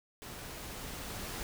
pink noise with level ramp, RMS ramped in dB -46 to -40 dBFS, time 0.22-1.43 s, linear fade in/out 0 ms, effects none

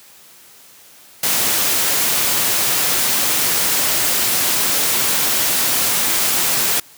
white noise, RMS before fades -17 dBFS, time 1.23-6.8 s, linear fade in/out 5 ms, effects white hiss -45 dBFS RMS until 6.97 s + high-pass 100 Hz 12 dB/octave

